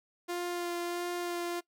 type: tone with vibrato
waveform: sawtooth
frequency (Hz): 349.2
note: F4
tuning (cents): 0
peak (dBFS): -29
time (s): 0.28-1.61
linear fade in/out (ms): 20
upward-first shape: sine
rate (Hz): 1.5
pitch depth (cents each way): 13
effects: noise-tail reverb RT60 0.1 s tail -21 dB re dry